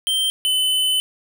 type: tone pair in turn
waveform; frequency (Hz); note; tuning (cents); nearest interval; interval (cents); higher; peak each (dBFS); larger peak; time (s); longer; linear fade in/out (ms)
square; 3136 / 3025; G7 / F#7; 0 / +38; minor second; 62; first; -18 / -17; second; 0.07-0.3 / 0.45-1; second; 0
effects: none